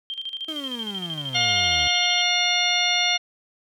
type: tone with tremolo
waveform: sine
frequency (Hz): 3166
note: G7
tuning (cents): +17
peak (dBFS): -27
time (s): 0.1-2.22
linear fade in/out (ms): 0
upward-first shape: square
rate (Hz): 13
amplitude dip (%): 70
type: exponential sweep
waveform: 35% pulse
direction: down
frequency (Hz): 324.6 to 70.4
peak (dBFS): -31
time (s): 0.48-1.88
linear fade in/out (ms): 5
type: harmonic tone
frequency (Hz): 712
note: F5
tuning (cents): +33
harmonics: 1 / 2 / 3 / 4 / 5 / 6 / 8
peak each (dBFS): -28 / -33 / -24 / -25 / -24 / -28 / -32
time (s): 1.34-3.18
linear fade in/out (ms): 20
effects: none